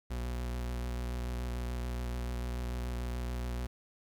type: tone with vibrato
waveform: 40% pulse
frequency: 60.7 Hz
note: B1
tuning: 29 cents flat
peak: -33 dBFS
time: 0.1-3.67 s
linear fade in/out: 10 ms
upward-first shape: square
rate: 6.9 Hz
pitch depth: 16 cents each way
effects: 11-bit